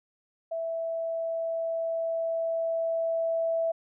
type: tone with level ramp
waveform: sine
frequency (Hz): 659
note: E5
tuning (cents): -1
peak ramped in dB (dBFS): -29 to -24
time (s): 0.51-3.72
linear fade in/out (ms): 10
effects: none